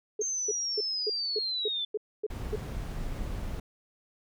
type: tone bursts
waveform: sine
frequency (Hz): 425.6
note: G#4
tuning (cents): +42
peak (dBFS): -27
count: 9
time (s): 0.19-2.558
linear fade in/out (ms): 5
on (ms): 32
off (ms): 260
type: linear sweep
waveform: sine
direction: down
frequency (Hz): 6390 to 3478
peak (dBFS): -29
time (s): 0.21-1.85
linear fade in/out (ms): 5
type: noise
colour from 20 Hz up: brown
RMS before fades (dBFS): -35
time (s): 2.3-3.6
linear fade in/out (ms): 5
effects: none